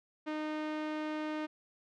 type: tone with low-pass filter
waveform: sawtooth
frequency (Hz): 307.1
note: D#4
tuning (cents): -23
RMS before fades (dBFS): -37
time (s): 0.26-1.47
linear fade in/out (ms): 20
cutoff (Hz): 2800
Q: 0.79
effects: none